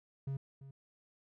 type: tone with echo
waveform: triangle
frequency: 136.4 Hz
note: C#3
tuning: 28 cents flat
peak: -33 dBFS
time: 0.27-0.37 s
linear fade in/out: 5 ms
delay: 340 ms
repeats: 1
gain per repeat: -14 dB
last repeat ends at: 0.71 s
effects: none